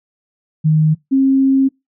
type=tone pair in turn; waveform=sine; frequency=155.56 / 268.5 Hz; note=D#3 / C4; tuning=0 / +45 cents; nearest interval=major sixth; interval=945 cents; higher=second; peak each=-9 dBFS; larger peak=neither; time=0.64-0.95 / 1.11-1.69 s; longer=second; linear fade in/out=20 ms; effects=noise-tail reverb RT60 0.2 s tail -24 dB re dry